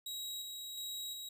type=tone with tremolo; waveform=sawtooth; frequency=3834 Hz; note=A#7; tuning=48 cents sharp; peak=-37 dBFS; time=0.06-1.29 s; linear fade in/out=5 ms; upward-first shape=square; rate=1.4 Hz; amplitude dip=30%; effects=none